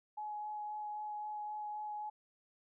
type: tone with vibrato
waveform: sine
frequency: 843 Hz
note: G#5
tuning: 26 cents sharp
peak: -39 dBFS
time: 0.17-2.1 s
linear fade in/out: 10 ms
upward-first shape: sine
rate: 3.8 Hz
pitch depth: 10 cents each way
effects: none